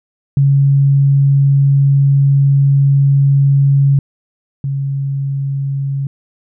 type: tone pair in turn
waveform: sine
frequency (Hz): 139 / 138.04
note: C#3 / C#3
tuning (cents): +5 / -7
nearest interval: unison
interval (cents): 12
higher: first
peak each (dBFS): -7 / -15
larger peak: first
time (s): 0.37-3.99 / 4.64-6.07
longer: first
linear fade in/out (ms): 2
effects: none